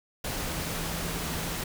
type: tone in noise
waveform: sine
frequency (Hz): 164.81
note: E3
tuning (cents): 0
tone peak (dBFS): -38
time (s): 0.51-1.56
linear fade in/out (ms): 5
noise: pink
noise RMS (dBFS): -33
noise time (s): 0.24-1.64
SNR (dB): -8
effects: none